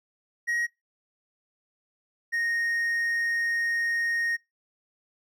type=tone pair in turn; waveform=triangle; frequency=1890 / 1859.7 Hz; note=A#6 / A#6; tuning=+23 / -5 cents; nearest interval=unison; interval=28 cents; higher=first; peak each=-23 dBFS; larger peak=neither; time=0.47-0.67 / 2.32-4.37 s; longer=second; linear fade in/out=20 ms; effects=noise-tail reverb RT60 0.2 s tail -22 dB re dry